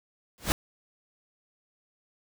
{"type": "noise with exponential growth", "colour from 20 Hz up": "pink", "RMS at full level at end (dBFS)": -21, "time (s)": [0.38, 0.52], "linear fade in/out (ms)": 0, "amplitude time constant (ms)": 30, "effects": []}